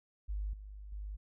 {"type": "tone with level steps", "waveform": "sine", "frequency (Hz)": 50.8, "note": "G#1", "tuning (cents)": -38, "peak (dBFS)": [-34, -45, -39], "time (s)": [0.28, 1.17], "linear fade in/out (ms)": 20, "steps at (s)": [0.53, 0.92], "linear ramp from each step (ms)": 5, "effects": []}